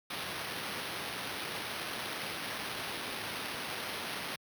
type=noise with sample-and-hold; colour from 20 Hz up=violet; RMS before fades=-39 dBFS; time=0.1-4.36 s; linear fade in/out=5 ms; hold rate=7350 Hz; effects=high-pass 100 Hz 12 dB/octave